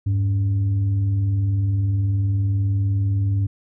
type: tone with frequency modulation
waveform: sine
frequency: 100.8 Hz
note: G2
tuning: 49 cents sharp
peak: -17 dBFS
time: 0.06-3.47 s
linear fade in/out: 10 ms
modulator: 182 Hz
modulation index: 0.29
effects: none